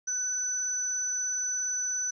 sine tone pair together, 1507 / 5988 Hz, F#6 / F#8, +31 / +20 cents, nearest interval 2 octaves, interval 2389 cents, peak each -40 / -28 dBFS, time 0.07-2.11 s, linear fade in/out 10 ms, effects none

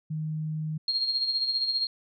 sine tone, 155.56 Hz, D#3, in tune, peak -28 dBFS, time 0.1-0.78 s, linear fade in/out 10 ms
sine tone with tremolo, 4241 Hz, C8, 23 cents sharp, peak -22 dBFS, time 0.88-1.87 s, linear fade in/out 2 ms, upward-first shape sine, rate 15 Hz, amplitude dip 55%
effects MP3 96 kbps

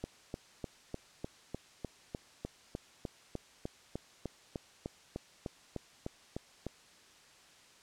click train, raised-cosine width 2 ms, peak -24 dBFS, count 23, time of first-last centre 0.04-6.667 s, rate 3.32 Hz, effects white hiss -60 dBFS RMS until 7.82 s + low-pass 7000 Hz 12 dB/octave

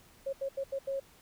sine tone bursts at uneven times, 545 Hz, C#5, 29 cents flat, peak -31 dBFS, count 5, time 0.26-0.33 / 0.41-0.49 / 0.57-0.64 / 0.72-0.79 / 0.87-1 s, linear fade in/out 10 ms, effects pink hiss -60 dBFS RMS until 1.21 s

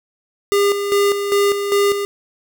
square tone with tremolo, 403.6 Hz, G#4, 49 cents flat, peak -13 dBFS, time 0.52-2.05 s, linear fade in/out 0 ms, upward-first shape square, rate 2.5 Hz, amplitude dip 55%, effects none

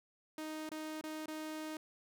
sawtooth tone with dropouts, 311.1 Hz, D#4, in tune, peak -37 dBFS, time 0.38-1.77 s, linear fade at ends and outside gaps 2 ms, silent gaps 0.691-0.716 / 1.012-1.038 / 1.259-1.281 s, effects none

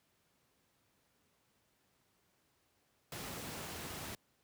pink noise, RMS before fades -44 dBFS, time 3.12-4.15 s, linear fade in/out 2 ms, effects pink hiss -75 dBFS RMS until 4.43 s + high-pass 80 Hz 12 dB/octave

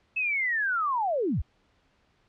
sine linear sweep, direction down, 2626 to 36.71 Hz, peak -24 dBFS, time 0.16-1.42 s, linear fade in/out 10 ms, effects pink hiss -67 dBFS RMS until 2.28 s + low-pass 4000 Hz 12 dB/octave

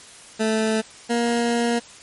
20% pulse tone pair in turn, 219.5 / 236 Hz, A3 / A#3, -4 / +22 cents, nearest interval minor second, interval 126 cents, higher second, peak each -14 dBFS, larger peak neither, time 0.39-0.82 / 1.09-1.8 s, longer second, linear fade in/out 20 ms, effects white hiss -44 dBFS RMS until 2.02 s + MP3 48 kbps

